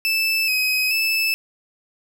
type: tone with pitch steps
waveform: 30% pulse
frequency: 2636 / 2527 / 2626 Hz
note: E7 / D#7 / E7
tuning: -1 / +26 / -7 cents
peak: -15 dBFS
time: 0.05-1.34 s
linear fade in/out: 0 ms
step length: 430 ms
effects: none